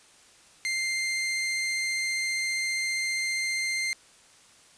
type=tone; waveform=sawtooth; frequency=2095 Hz; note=C7; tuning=2 cents sharp; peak=-23 dBFS; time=0.65-3.93 s; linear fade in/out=0 ms; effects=white hiss -56 dBFS RMS until 4.77 s + resampled to 22050 Hz